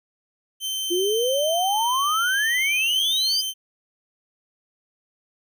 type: tone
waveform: sawtooth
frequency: 3098 Hz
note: G7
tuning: 21 cents flat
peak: -22 dBFS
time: 0.6-3.54 s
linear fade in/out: 50 ms
type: exponential sweep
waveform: sine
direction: up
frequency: 338.8 to 4978 Hz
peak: -20 dBFS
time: 0.9-3.42 s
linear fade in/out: 20 ms
effects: none